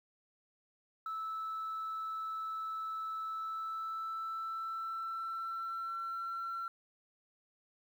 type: tone with pitch glide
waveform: sine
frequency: 1310 to 1354.6 Hz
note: E6 to E6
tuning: -11 to +47 cents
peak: -35 dBFS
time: 1.06-6.68 s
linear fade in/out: 2 ms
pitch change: +58 cents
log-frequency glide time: 3.26-6.28 s
effects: tanh soft clip ceiling -34 dBFS + 11-bit